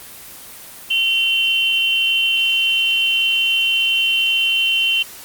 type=tone pair together; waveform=sine; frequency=2746 / 3085 Hz; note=F7 / G7; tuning=-30 / -28 cents; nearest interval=major second; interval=202 cents; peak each=-17 dBFS; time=0.9-5.03 s; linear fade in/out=10 ms; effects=white hiss -37 dBFS RMS until 5.24 s + Opus 24 kbps